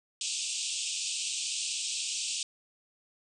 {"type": "band-pass noise", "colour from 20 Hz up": "white", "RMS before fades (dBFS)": -34, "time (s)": [0.21, 2.43], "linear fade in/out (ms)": 2, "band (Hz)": [2500, 8700], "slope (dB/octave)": 96, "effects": []}